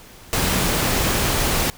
sine tone in noise, 185 Hz, F#3, in tune, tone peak -26 dBFS, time 0.42-0.68 s, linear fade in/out 0 ms, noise pink, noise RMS -20 dBFS, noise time 0.33-1.7 s, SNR -9 dB, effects pink hiss -44 dBFS RMS until 1.77 s

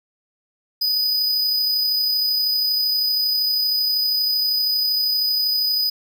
square tone with amplitude modulation, 4978 Hz, D#8, in tune, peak -17 dBFS, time 0.81-5.9 s, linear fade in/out 10 ms, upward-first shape sine, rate 32.7 Hz, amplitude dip 25%, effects 9-bit

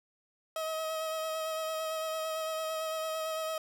30% pulse tone with vibrato, 636 Hz, D#5, 38 cents sharp, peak -30 dBFS, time 0.56-3.58 s, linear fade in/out 2 ms, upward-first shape sine, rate 8.9 Hz, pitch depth 18 cents each way, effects none

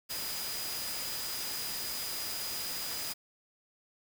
sine tone in noise, 4936 Hz, D#8, 15 cents flat, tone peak -40 dBFS, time 0.09-3.14 s, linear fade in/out 20 ms, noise white, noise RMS -38 dBFS, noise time 0.09-3.14 s, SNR -5 dB, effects none

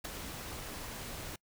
pink noise with ADSR envelope, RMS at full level -35 dBFS, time 0.04-1.36 s, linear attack 14 ms, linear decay 4 ms, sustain -8 dB, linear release 5 ms, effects noise-tail reverb RT60 0.1 s tail -25 dB re dry

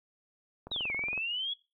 click train, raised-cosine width 1 ms, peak -29 dBFS, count 12, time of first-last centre 0.67-1.177 s, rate 21.7 Hz
sine exponential two-way sweep, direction down then up, 3951 to 2139 to 3398 Hz, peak -31 dBFS, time 0.71-1.54 s, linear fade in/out 10 ms, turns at 0.93 s
effects noise-tail reverb RT60 0.3 s tail -23 dB re dry

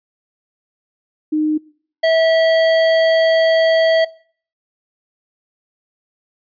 sine / square tone pair in turn, 307 / 650.5 Hz, D#4 / E5, -23 / -23 cents, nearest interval octave + minor second, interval 1300 cents, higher second, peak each -14 / -12 dBFS, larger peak second, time 1.32-1.58 / 2.03-4.05 s, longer second, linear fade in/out 10 ms, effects noise-tail reverb RT60 0.5 s tail -22 dB re dry + resampled to 11025 Hz

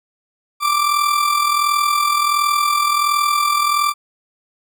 40% pulse tone with amplitude modulation, 1174.7 Hz, D6, in tune, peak -11 dBFS, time 0.6-3.94 s, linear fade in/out 50 ms, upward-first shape sine, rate 41.4 Hz, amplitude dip 55%, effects none

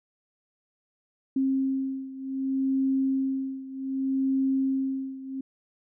sine beating tone pair, 267.1 / 267.75 Hz, C4 / C4, +36 / +40 cents, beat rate 0.65 Hz, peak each -26 / -29 dBFS, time 1.36-5.41 s, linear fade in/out 5 ms, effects none

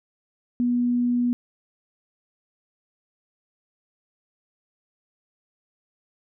sine tone, 243.3 Hz, B3, 26 cents flat, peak -19 dBFS, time 0.6-1.33 s, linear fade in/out 0 ms, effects none

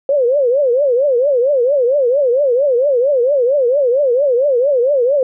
sine tone with vibrato, 527 Hz, C5, 12 cents sharp, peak -10 dBFS, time 0.09-5.23 s, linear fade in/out 2 ms, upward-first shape triangle, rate 4.4 Hz, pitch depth 230 cents each way, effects none

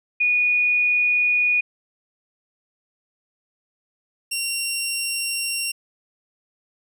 sine / 15% pulse tone pair in turn, 2459 / 2753 Hz, D#7 / F7, -21 / -25 cents, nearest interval major second, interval 196 cents, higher second, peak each -16 dBFS, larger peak neither, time 0.2-1.61 / 4.31-5.72 s, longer neither, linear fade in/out 10 ms, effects none

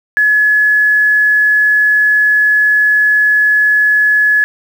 sine tone with quantisation, 1701 Hz, G#6, 41 cents sharp, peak -7 dBFS, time 0.17-4.44 s, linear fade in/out 0 ms, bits 6, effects none

